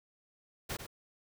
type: noise with echo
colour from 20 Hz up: pink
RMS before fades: -38 dBFS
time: 0.69-0.77 s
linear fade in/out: 10 ms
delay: 97 ms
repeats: 1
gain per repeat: -8 dB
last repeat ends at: 0.867 s
effects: none